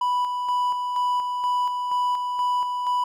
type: tone with tremolo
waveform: triangle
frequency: 987.8 Hz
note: B5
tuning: in tune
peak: -18 dBFS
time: 0.01-3.04 s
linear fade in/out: 5 ms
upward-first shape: square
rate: 2.1 Hz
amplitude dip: 40%
effects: none